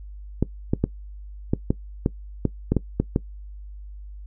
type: clicks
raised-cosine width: 3 ms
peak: -6 dBFS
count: 11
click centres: 0.426 / 0.735 / 0.84 / 1.535 / 1.705 / 2.061 / 2.453 / 2.72 / 2.767 / 3 / 3.161 s
effects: noise-tail reverb RT60 0.1 s tail -19 dB re dry + added 50 Hz sine -36 dBFS peak until 4.26 s